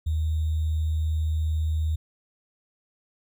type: tone with sample-and-hold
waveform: sine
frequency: 78.7 Hz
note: D#2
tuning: 20 cents sharp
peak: -22 dBFS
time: 0.06-1.96 s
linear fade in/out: 10 ms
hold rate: 3675 Hz
effects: none